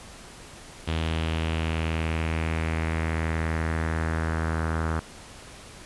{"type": "tone with low-pass filter sweep", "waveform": "sawtooth", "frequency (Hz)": 80.7, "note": "E2", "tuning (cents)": -36, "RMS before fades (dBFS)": -27, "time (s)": [0.87, 5], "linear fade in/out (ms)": 10, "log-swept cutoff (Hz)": [3300, 1400], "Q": 3, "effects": ["pink hiss -45 dBFS RMS until 5.85 s", "resampled to 24000 Hz"]}